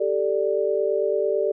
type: chord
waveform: sine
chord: G suspended second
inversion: none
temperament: just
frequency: 392 / 441 / 588 Hz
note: G4 / A4 / D5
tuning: 0 / +4 / +2 cents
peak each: -24 dBFS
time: 0-1.52 s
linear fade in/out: 10 ms
effects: none